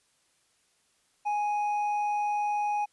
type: tone with hard clipping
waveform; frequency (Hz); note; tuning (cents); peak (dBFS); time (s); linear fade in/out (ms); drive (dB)
sine; 831; G#5; +1; -27; 1.25-2.86; 20; 4
effects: white hiss -69 dBFS RMS until 2.92 s + resampled to 24000 Hz